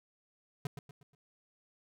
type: tone with echo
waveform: square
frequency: 141.7 Hz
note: C#3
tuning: 38 cents sharp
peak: -34 dBFS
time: 0.65-0.67 s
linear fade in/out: 2 ms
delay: 120 ms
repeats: 4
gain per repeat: -8 dB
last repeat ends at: 1.15 s
effects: none